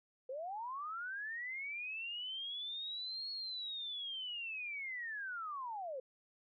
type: linear two-way sweep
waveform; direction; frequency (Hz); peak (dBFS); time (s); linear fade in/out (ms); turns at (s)
sine; up then down; 495 to 4351 to 495; -40; 0.29-6; 5; 3.31
effects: none